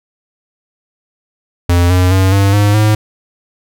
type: tone with pitch steps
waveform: square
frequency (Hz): 87.31 / 90.97 / 94.77 / 98.74 / 102.87 / 107.18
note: F2 / F#2 / F#2 / G2 / G#2 / A2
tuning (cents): 0 / -29 / +42 / +13 / -16 / -45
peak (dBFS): -8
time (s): 1.69-2.95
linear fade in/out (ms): 5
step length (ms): 210
effects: none